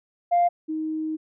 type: tone pair in turn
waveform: sine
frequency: 698.5 / 313.7 Hz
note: F5 / D#4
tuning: 0 / +14 cents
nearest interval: octave + major second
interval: 1386 cents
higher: first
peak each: -15 / -25 dBFS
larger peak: first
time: 0.31-0.49 / 0.68-1.17 s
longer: second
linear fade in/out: 20 ms
effects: tanh soft clip ceiling -13 dBFS